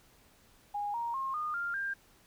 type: tone with pitch steps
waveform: sine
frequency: 821 / 937.6 / 1070.9 / 1223 / 1396.8 / 1595.3 Hz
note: G#5 / A#5 / C6 / D#6 / F6 / G6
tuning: -20 / +10 / +40 / -30 / 0 / +30 cents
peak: -32 dBFS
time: 0.74-1.94 s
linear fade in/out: 10 ms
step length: 200 ms
effects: pink hiss -63 dBFS RMS until 2.26 s